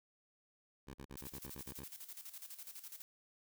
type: tone bursts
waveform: 10% pulse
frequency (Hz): 68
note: C#2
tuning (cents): -33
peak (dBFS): -40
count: 9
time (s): 0.87-1.845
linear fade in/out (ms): 10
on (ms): 71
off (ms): 42
type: noise with tremolo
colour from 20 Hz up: blue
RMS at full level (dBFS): -49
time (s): 1.17-3.02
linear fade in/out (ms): 0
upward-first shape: square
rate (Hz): 12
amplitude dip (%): 70
effects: none